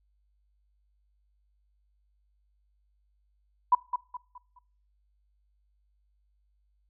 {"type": "tone with echo", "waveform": "sine", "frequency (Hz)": 987.8, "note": "B5", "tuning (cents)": 0, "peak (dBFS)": -16, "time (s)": [3.72, 3.75], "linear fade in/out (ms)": 5, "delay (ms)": 210, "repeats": 4, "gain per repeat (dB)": -9, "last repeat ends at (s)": 4.59, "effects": ["noise-tail reverb RT60 0.5 s tail -24 dB re dry", "added 50 Hz sine -67 dBFS peak until 6.89 s"]}